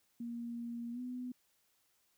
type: tone with pitch glide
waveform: sine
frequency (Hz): 235.7 to 249.7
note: A#3 to B3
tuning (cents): +19 to +19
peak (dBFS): -39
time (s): 0.2-1.32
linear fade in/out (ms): 5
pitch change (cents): +100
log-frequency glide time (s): 0.92-1
effects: white hiss -75 dBFS RMS until 2.17 s